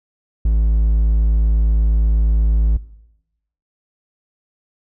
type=tone; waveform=triangle; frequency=54.2 Hz; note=A1; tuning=25 cents flat; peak=-10 dBFS; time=0.45-2.77 s; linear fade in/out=5 ms; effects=noise-tail reverb RT60 0.9 s tail -19 dB re dry